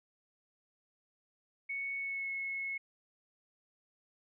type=tone with pitch glide; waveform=sine; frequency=2217 to 2185 Hz; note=C#7 to C#7; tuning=0 to -26 cents; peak=-35 dBFS; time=1.69-2.78 s; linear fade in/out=10 ms; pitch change=-26 cents; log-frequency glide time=1.97-2.3 s; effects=none